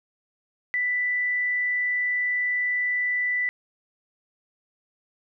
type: tone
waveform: sine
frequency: 1980 Hz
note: B6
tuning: 4 cents sharp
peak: -22 dBFS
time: 0.74-3.49 s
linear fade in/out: 0 ms
effects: none